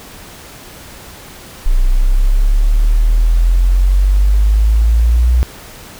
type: exponential sweep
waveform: sine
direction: up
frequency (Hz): 30.19 to 61.74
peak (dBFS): -7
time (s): 1.66-5.43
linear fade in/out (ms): 0
effects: pink hiss -35 dBFS RMS until 5.99 s